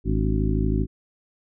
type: harmonic tone with a mistuned harmonic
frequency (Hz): 52.8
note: G#1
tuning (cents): +29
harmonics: 1 / 2 / 3 / 4 / 5 / 6 / 7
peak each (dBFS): -23 / -26 / -28 / -29 / -30 / -31 / -31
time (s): 0.04-0.87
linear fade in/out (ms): 50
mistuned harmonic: 6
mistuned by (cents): -100
effects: none